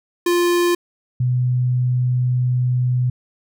square / sine tone pair in turn, 349.2 / 125.08 Hz, F4 / B2, 0 / +22 cents, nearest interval octave + tritone, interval 1778 cents, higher first, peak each -15 dBFS, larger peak neither, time 0.26-0.75 / 1.2-3.1 s, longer second, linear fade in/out 5 ms, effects none

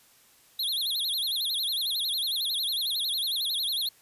square tone with vibrato, 3729 Hz, A#7, in tune, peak -27 dBFS, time 0.59-3.89 s, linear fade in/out 5 ms, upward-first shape sine, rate 11 Hz, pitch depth 240 cents each way, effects white hiss -59 dBFS RMS until 4.01 s + resampled to 32000 Hz

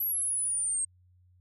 sine exponential sweep, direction down, 11840 to 8372 Hz, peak -27 dBFS, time 0-0.85 s, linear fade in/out 5 ms, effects added 90 Hz sine -59 dBFS peak until 1.4 s

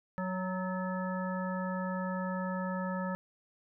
harmonic tone with a mistuned harmonic, 185 Hz, F#3, in tune, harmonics 1 / 3 / 5 / 7 / 9, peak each -34 / -39 / -41 / -42 / -44 dBFS, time 0.18-3.15 s, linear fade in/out 0 ms, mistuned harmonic 9, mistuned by +60 cents, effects none

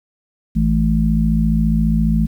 harmonic tone, 54.6 Hz, A1, 13 cents flat, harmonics 1 / 3 / 4, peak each -17 / -17 / -17 dBFS, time 0.55-2.27 s, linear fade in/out 20 ms, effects 8-bit

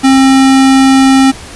square tone, 267 Hz, C4, 35 cents sharp, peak -4 dBFS, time 0.03-1.32 s, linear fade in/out 20 ms, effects pink hiss -29 dBFS RMS until 1.55 s + resampled to 24000 Hz

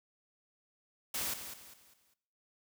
white noise with echo, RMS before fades -36 dBFS, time 1.14-1.34 s, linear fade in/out 5 ms, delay 200 ms, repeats 4, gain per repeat -9 dB, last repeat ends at 2.14 s, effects noise-tail reverb RT60 0.7 s tail -18 dB re dry

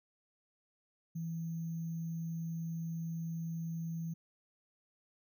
sine tone with sample-and-hold, 164.81 Hz, E3, in tune, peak -36 dBFS, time 1.15-4.14 s, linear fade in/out 10 ms, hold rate 6300 Hz, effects none

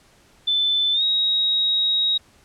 sine tone with pitch glide, 3520 to 3794 Hz, A7 to A#7, 0 to +30 cents, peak -17 dBFS, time 0.47-2.18 s, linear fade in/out 10 ms, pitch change +130 cents, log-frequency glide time 0.93-1.03 s, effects pink hiss -55 dBFS RMS until 2.44 s + low-pass 10000 Hz 12 dB/octave

